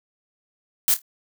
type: noise with echo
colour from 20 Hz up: blue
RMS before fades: -18 dBFS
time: 0.88-0.94 s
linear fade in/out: 0 ms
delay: 26 ms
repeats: 3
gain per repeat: -12 dB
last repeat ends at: 1.018 s
effects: none